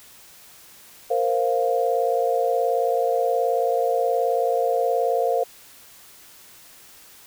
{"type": "chord", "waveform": "sine", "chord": "Bb suspended second", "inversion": "none", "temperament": "equal with one note detuned", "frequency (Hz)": [464.6, 523.3, 698.5], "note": ["Bb4", "C5", "F5"], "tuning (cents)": [-6, 0, 0], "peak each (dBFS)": -23, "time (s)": [1.1, 5.44], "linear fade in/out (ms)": 10, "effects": ["white hiss -48 dBFS RMS until 7.26 s"]}